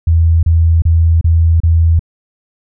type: tone bursts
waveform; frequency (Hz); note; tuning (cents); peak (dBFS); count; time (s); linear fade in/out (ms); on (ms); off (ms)
sine; 82.41; E2; 0; -6; 5; 0.07-1.994; 5; 360; 31
effects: none